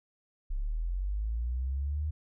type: linear sweep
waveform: sine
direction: up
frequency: 32.43 to 77.8 Hz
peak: -29 dBFS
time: 0.5-2.11 s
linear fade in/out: 10 ms
effects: none